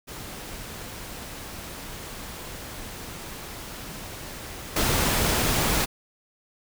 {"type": "noise with level steps", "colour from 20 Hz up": "pink", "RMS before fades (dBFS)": [-38, -23], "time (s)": [0.07, 5.86], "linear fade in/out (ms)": 20, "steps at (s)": 4.76, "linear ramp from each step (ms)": 5, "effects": []}